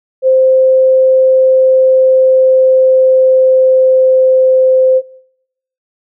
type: tone with pitch glide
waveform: sine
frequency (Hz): 522 to 519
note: C5 to C5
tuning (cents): -4 to -14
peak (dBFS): -5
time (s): 0.22-5.02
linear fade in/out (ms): 50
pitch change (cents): -10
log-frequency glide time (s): 1.21-4.72
effects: noise-tail reverb RT60 0.9 s tail -25 dB re dry